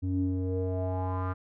square tone with low-pass filter sweep, 92.5 Hz, F#2, in tune, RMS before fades -30 dBFS, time 0.02-1.34 s, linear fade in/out 20 ms, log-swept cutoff 220 to 1300 Hz, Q 4.6, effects none

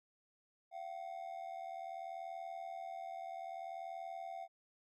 triangle ring-modulated tone, 723 Hz, F#5, 40 cents flat, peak -38 dBFS, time 0.71-4.48 s, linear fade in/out 50 ms, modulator 40.3 Hz, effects none

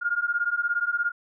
sine beating tone pair, 1409 / 1426 Hz, F6 / F6, +15 / +36 cents, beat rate 17 Hz, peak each -26 / -26 dBFS, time 0.01-1.12 s, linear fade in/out 20 ms, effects none

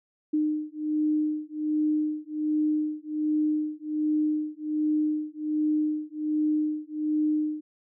sine beating tone pair, 304.3 / 305.6 Hz, D#4 / D#4, -38 / -31 cents, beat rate 1.3 Hz, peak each -27 dBFS, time 0.33-7.61 s, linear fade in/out 10 ms, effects none

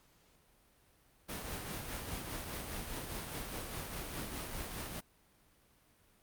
pink noise with tremolo, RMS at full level -40 dBFS, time 1.28-5.01 s, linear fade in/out 20 ms, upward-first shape triangle, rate 4.9 Hz, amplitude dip 40%, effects pink hiss -68 dBFS RMS until 6.22 s + Opus 48 kbps

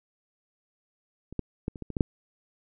clicks, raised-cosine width 3 ms, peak -28 / -15 / -16 / -27 / -23 / -23 / -16 / -7 dBFS, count 8, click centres 1.326 / 1.393 / 1.681 / 1.758 / 1.823 / 1.903 / 1.968 / 2.008 s, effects none

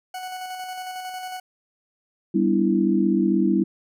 40% pulse tone with tremolo, 740 Hz, F#5, in tune, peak -29 dBFS, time 0.14-1.4 s, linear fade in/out 5 ms, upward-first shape square, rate 11 Hz, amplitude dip 30%
sine chord, E minor seventh, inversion first, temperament equal, 196 / 246.9 / 293.7 / 329.6 Hz, G3 / B3 / D4 / E4, 0 / 0 / 0 / 0 cents, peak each -21 / -25 / -25 / -21 dBFS, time 2.34-3.64 s, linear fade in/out 10 ms
effects none

